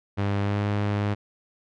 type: tone with pitch glide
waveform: sawtooth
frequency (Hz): 100.4 to 102.75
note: G2 to G#2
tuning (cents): +42 to -18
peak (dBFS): -19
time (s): 0.17-1.15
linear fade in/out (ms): 20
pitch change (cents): +40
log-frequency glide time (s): 0.4-0.6
effects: low-pass 3000 Hz 12 dB/octave